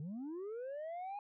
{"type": "linear sweep", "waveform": "sine", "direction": "up", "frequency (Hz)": [138.3, 830.6], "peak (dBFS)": -38, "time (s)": [0, 1.19], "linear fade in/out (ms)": 2, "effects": ["tanh soft clip ceiling -40 dBFS"]}